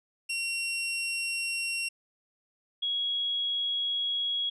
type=tone pair in turn; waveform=sawtooth / sine; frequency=2740 / 3321 Hz; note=F7 / G#7; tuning=-34 / -1 cents; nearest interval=minor third; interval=333 cents; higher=second; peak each=-26 / -27 dBFS; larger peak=first; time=0.29-1.89 / 2.82-4.5 s; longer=second; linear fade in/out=10 ms; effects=resampled to 24000 Hz